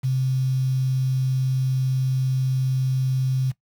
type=tone with quantisation; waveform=sine; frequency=130.9 Hz; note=C3; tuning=1 cent sharp; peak=-19 dBFS; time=0.03-3.52 s; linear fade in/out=20 ms; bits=7; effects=noise-tail reverb RT60 0.1 s tail -17 dB re dry